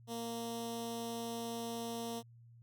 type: tone with notch filter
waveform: 10% pulse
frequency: 231.9 Hz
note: A#3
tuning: 9 cents flat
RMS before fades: -41 dBFS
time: 0.07-2.23 s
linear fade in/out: 50 ms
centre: 1500 Hz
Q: 0.64
effects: added 117 Hz sine -56 dBFS peak until 2.62 s

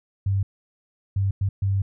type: tone bursts at uneven times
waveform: sine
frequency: 98 Hz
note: G2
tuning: in tune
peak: -19 dBFS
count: 4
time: 0.26-0.43 / 1.16-1.31 / 1.41-1.49 / 1.62-1.82 s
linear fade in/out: 5 ms
effects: none

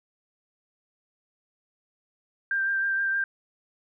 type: tone with vibrato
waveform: sine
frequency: 1581 Hz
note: G6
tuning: 14 cents sharp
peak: -23 dBFS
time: 2.51-3.24 s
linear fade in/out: 2 ms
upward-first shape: triangle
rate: 6.4 Hz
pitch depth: 22 cents each way
effects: none

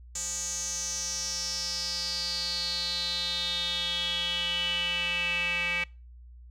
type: tone with band-pass filter sweep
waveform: square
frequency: 175.1 Hz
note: F3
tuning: 5 cents sharp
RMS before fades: -31 dBFS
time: 0.15-5.84 s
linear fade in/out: 5 ms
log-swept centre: 7000 to 2400 Hz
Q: 7.5
effects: noise-tail reverb RT60 0.3 s tail -24 dB re dry + added 60 Hz sine -46 dBFS peak until 6.5 s

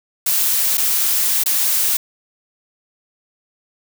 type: noise with dropouts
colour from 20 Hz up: blue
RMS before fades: -17 dBFS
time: 0.26-1.97 s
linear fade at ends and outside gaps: 5 ms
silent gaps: 0.773-0.778 / 1.437-1.459 s
effects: none

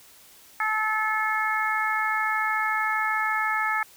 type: harmonic tone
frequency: 433.5 Hz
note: A4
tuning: 26 cents flat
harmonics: 2 / 3 / 4 / 5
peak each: -29 / -27 / -27 / -30 dBFS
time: 0.6-3.83 s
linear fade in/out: 2 ms
effects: white hiss -52 dBFS RMS until 3.96 s

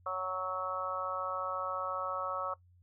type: harmonic tone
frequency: 185.6 Hz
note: F#3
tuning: 6 cents sharp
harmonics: 3 / 4 / 5 / 6 / 7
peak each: -39 / -44 / -45 / -38 / -37 dBFS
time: 0.06-2.54 s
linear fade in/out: 5 ms
effects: noise-tail reverb RT60 0.1 s tail -18 dB re dry + added 89 Hz sine -60 dBFS peak until 2.82 s

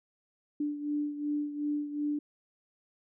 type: beating tone pair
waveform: sine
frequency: 293.7 / 296.4 Hz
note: D4 / D4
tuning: 0 / +16 cents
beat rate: 2.7 Hz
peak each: -31 / -37 dBFS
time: 0.6-2.19 s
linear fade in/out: 5 ms
effects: none

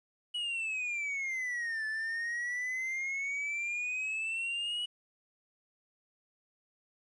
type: exponential two-way sweep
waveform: triangle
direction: down then up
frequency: 2940 to 1739 to 2940 Hz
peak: -31 dBFS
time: 0.34-4.86 s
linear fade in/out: 10 ms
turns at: 1.86 s
effects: resampled to 22050 Hz + 11-bit

